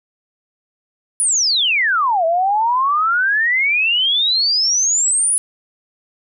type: exponential two-way sweep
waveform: sine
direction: down then up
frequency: 10180 to 643 to 10180 Hz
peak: -13 dBFS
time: 1.2-5.38 s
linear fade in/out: 0 ms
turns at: 2.25 s
effects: none